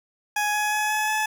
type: tone with pitch steps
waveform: 20% pulse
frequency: 835 / 841.3 / 847.6 / 854 / 860.5 Hz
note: G#5 / G#5 / G#5 / G#5 / A5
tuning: +9 / +22 / +35 / +48 / -39 cents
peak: -17 dBFS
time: 0.36-1.26 s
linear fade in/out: 5 ms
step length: 180 ms
effects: 8-bit